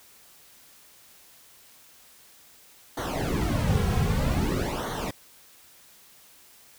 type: noise with flanger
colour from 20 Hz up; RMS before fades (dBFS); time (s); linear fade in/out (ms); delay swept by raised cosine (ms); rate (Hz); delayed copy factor
brown; -26; 2.97-5.11; 5; 0.39 to 3.39; 0.52; -0.9
effects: white hiss -54 dBFS RMS until 6.78 s